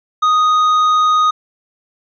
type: tone with tanh clipping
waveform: sine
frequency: 1244.5 Hz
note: D#6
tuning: in tune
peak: -11 dBFS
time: 0.22-1.31 s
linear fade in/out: 10 ms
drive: 7 dB
effects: resampled to 16000 Hz